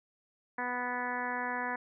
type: harmonic tone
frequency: 246.9 Hz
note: B3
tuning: in tune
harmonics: 1 / 2 / 3 / 4 / 5 / 6 / 7 / 8 / 9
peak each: -42 / -43 / -40 / -37 / -47 / -42 / -38 / -43 / -51 dBFS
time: 0.58-1.76 s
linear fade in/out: 5 ms
effects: none